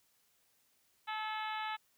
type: harmonic tone with a mistuned harmonic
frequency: 433.7 Hz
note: A4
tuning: 25 cents flat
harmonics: 2 / 3 / 4 / 5 / 6 / 7 / 8 / 9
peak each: -39 / -43 / -45 / -47 / -49 / -50 / -51 / -52 dBFS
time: 1.07-1.77 s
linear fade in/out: 20 ms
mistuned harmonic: 4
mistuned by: -18 cents
effects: white hiss -73 dBFS RMS until 1.97 s